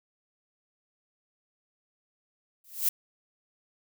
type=noise with exponential growth; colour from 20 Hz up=violet; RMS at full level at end=-21 dBFS; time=2.64-2.89 s; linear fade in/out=5 ms; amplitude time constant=54 ms; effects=none